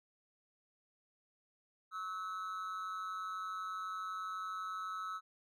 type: tone with amplitude modulation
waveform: triangle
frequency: 1297 Hz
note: E6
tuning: 28 cents flat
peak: -34 dBFS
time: 1.91-5.21 s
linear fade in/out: 50 ms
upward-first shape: sine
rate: 188 Hz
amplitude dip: 70%
effects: none